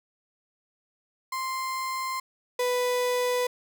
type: tone pair in turn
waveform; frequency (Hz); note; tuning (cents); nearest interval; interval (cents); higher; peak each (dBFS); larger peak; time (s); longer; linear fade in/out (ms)
35% pulse; 1046.5 / 495; C6 / B4; 0 / +4; octave + minor second; 1296; first; -27 / -22; second; 1.32-2.2 / 2.59-3.47; neither; 5
effects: none